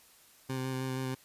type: tone with vibrato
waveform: 20% pulse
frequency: 130.7 Hz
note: C3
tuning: 1 cent flat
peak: -28 dBFS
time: 0.49-1.15 s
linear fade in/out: 10 ms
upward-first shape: square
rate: 6.3 Hz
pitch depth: 12 cents each way
effects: white hiss -60 dBFS RMS until 1.24 s + resampled to 32000 Hz